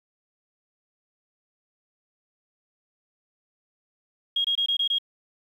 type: tone bursts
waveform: sine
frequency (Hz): 3270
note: G#7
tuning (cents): -28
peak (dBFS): -21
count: 6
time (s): 4.36-4.985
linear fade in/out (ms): 5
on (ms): 85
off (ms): 23
effects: 9-bit